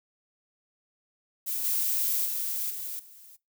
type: noise with level steps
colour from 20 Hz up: violet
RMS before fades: -31 / -27 / -31 / -36 / -51 dBFS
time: 1.46-3.37 s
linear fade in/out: 20 ms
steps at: 1.64 / 2.25 / 2.7 / 2.99 s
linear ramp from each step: 5 ms
effects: noise-tail reverb RT60 0.2 s tail -21 dB re dry